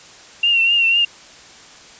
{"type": "tone with vibrato", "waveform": "sine", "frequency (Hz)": 2760, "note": "F7", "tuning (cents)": -21, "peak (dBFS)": -12, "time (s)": [0.43, 1.05], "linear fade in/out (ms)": 5, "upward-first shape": "triangle", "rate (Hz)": 4, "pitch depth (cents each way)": 55, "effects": ["white hiss -42 dBFS RMS until 1.99 s", "resampled to 16000 Hz"]}